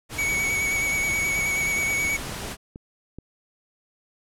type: noise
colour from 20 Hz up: pink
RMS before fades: -33 dBFS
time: 0.09-2.57 s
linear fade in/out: 50 ms
type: tone with vibrato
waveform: square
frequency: 2243 Hz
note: C#7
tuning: 20 cents sharp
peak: -23 dBFS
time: 0.18-2.17 s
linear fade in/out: 10 ms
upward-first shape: square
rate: 9.4 Hz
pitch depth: 18 cents each way
type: clicks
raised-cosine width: 3 ms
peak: -25 dBFS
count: 5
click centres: 1.391 / 2.051 / 2.294 / 2.759 / 3.186 s
effects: low-pass 12000 Hz 12 dB/octave